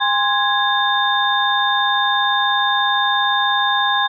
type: tone cluster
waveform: sine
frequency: 813 / 1050 / 1661 / 3623 Hz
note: G#5 / C6 / G#6 / A7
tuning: -37 / +6 / 0 / +50 cents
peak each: -20 dBFS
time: 0-4.08 s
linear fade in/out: 20 ms
effects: none